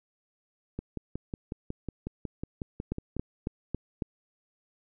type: two click trains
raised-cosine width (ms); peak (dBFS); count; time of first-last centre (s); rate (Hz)
3; -17 / -21; 5 / 14; 2.92-4.022 / 0.79-3.167; 3.63 / 5.47
effects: none